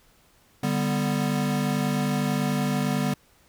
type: chord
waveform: square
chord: G major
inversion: second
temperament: equal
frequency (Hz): 146.83 / 196 / 246.9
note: D3 / G3 / B3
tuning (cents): 0 / 0 / 0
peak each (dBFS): -28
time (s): 0.63-3.14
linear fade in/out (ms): 5
effects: pink hiss -60 dBFS RMS until 3.48 s